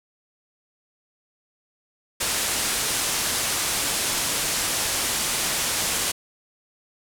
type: low-pass noise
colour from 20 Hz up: white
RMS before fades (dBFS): -25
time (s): 2.2-6.12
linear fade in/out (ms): 10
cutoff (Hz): 11000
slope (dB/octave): 24
effects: none